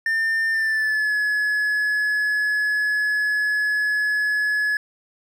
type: tone with pitch glide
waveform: triangle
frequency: 1800 to 1699 Hz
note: A6 to G#6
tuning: +39 to +39 cents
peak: -17 dBFS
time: 0.06-4.77 s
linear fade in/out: 2 ms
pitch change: -100 cents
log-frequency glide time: 0.51-1.14 s
effects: none